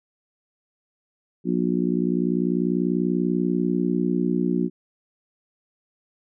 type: harmonic tone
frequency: 60.2 Hz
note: B1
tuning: 44 cents flat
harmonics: 3 / 4 / 5 / 6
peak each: -24 / -25 / -26 / -27 dBFS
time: 1.44-4.7 s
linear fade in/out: 50 ms
effects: none